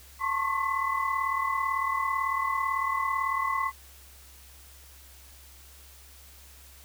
sine tone cluster, 896 / 1075 / 1113 / 2008 Hz, A5 / C6 / C#6 / B6, +31 / +47 / +7 / +28 cents, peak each -37 / -28 / -31 / -33 dBFS, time 0.19-3.72 s, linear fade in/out 50 ms, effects added 67 Hz sine -52 dBFS peak until 6.84 s + white hiss -53 dBFS RMS until 6.84 s

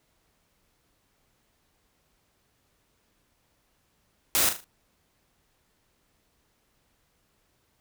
white noise with echo, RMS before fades -23 dBFS, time 4.35-4.49 s, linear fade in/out 0 ms, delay 38 ms, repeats 4, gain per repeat -8 dB, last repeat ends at 4.642 s, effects pink hiss -70 dBFS RMS until 7.8 s

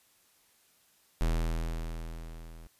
square tone with level ramp, 40.98 Hz, E1, 9 cents flat, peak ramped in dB -25 to -47 dBFS, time 1.21-2.67 s, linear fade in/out 0 ms, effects white hiss -66 dBFS RMS until 2.79 s + resampled to 32000 Hz

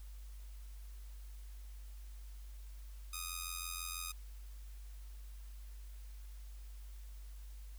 5% pulse tone with amplitude modulation, 1244.5 Hz, D#6, in tune, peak -26 dBFS, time 3.13-4.12 s, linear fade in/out 5 ms, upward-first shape sine, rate 86.2 Hz, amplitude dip 75%, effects added 50 Hz sine -47 dBFS peak until 7.78 s + white hiss -65 dBFS RMS until 7.78 s

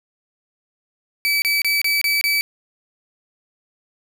30% pulse tone bursts, 2299 Hz, D7, 37 cents flat, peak -14 dBFS, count 6, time 1.25-2.41 s, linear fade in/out 0 ms, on 170 ms, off 28 ms, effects none

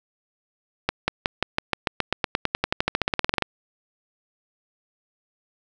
accelerating click train, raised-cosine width 0.3 ms, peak -4 dBFS, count 27, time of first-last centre 0.89-3.423 s, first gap 190 ms, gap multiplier 0.94, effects none

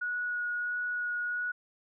sine tone with vibrato, 1457 Hz, F#6, 27 cents flat, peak -30 dBFS, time 0.01-1.52 s, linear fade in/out 10 ms, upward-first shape sine, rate 1.5 Hz, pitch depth 9 cents each way, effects none

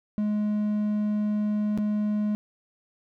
triangle tone with dropouts, 210 Hz, G#3, 19 cents sharp, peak -21 dBFS, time 0.18-2.35 s, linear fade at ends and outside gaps 0 ms, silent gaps 1.776-1.785 s, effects none

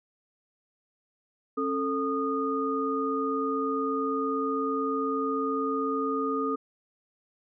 sine tone cluster, 271.6 / 442.8 / 1229 Hz, C#4 / A4 / D#6, -35 / +11 / -22 cents, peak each -30 dBFS, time 1.57-6.56 s, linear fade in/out 10 ms, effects none

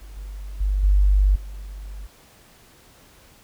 sine tone with level steps, 49 Hz, G1, in tune, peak -37 / -31 / -18 / -13 / -32 dBFS, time 0.01-2.07 s, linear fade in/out 10 ms, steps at 0.16 / 0.6 / 0.83 / 1.35 s, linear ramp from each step 10 ms, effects pink hiss -52 dBFS RMS until 3.43 s

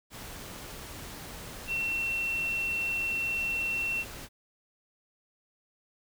sine tone in noise, 2710 Hz, E7, 47 cents sharp, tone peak -28 dBFS, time 1.67-4.05 s, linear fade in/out 50 ms, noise pink, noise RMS -43 dBFS, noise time 0.1-4.29 s, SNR +12 dB, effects none

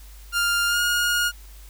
sawtooth tone with pitch glide, 1400 to 1431.1 Hz, F6 to F6, +4 to +42 cents, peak -16 dBFS, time 0.32-1.32 s, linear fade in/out 50 ms, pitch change +38 cents, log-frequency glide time 0.67-0.8 s, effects added 50 Hz sine -41 dBFS peak until 1.69 s + white hiss -51 dBFS RMS until 1.69 s

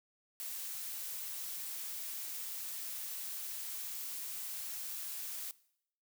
blue noise, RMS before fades -42 dBFS, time 0.4-5.51 s, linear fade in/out 0 ms, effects noise-tail reverb RT60 0.7 s tail -20 dB re dry

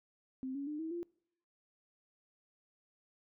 sine tone with pitch steps, 261.2 / 279.9 / 300 / 321.6 / 344.7 Hz, C4 / C#4 / D4 / E4 / F4, -3 / +17 / +37 / -43 / -23 cents, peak -37 dBFS, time 0.43-1.03 s, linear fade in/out 0 ms, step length 120 ms, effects noise-tail reverb RT60 0.7 s tail -25 dB re dry

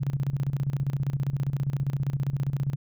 sine tone with tremolo, 138 Hz, C#3, 7 cents flat, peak -22 dBFS, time 0-2.76 s, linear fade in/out 20 ms, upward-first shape square, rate 15 Hz, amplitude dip 75%, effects none

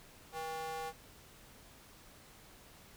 square tone with high-pass filter, 160 Hz, D#3, 49 cents sharp, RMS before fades -41 dBFS, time 0.32-0.93 s, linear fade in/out 50 ms, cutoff 660 Hz, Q 4.1, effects pink hiss -58 dBFS RMS until 2.96 s

